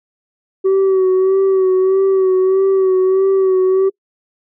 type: tone with vibrato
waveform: sine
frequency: 380 Hz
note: F#4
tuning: 46 cents sharp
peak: -7 dBFS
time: 0.64-3.9 s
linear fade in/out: 20 ms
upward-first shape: sine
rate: 1.6 Hz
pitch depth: 34 cents each way
effects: noise-tail reverb RT60 0.1 s tail -26 dB re dry + tanh soft clip ceiling -9 dBFS

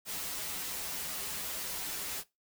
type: noise with comb filter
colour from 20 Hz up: white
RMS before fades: -38 dBFS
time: 0.05-2.24 s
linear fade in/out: 50 ms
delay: 8.7 ms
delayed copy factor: -0.85
effects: noise-tail reverb RT60 0.2 s tail -19 dB re dry

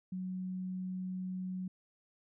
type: tone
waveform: sine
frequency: 185 Hz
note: F#3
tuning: in tune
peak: -36 dBFS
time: 0.12-1.68 s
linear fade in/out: 5 ms
effects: none

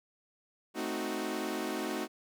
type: chord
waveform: sawtooth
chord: A diminished seventh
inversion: none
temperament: equal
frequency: 220 / 261.6 / 311.1 / 370 Hz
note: A3 / C4 / Eb4 / Gb4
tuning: 0 / 0 / 0 / 0 cents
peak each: -36 / -36 / -34 / -34 dBFS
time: 0.74-2.08 s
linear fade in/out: 50 ms
effects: none

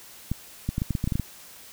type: clicks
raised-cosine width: 5 ms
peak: -13 dBFS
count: 11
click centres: 0.316 / 0.69 / 0.781 / 0.819 / 0.907 / 0.952 / 1.041 / 1.075 / 1.122 / 1.155 / 1.197 s
effects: white hiss -47 dBFS RMS until 1.72 s

